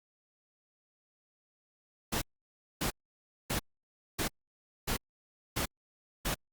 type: noise bursts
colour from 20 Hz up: pink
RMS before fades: -32 dBFS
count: 7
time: 2.12-6.346 s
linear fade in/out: 10 ms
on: 98 ms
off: 590 ms
effects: Opus 48 kbps